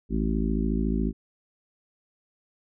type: harmonic tone with a mistuned harmonic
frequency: 54 Hz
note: A1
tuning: 32 cents flat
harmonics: 1 / 3 / 4 / 5 / 6 / 7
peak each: -27 / -31 / -28 / -31 / -35 / -35 dBFS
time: 0.09-1.13 s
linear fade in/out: 50 ms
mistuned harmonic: 1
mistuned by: +19 cents
effects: none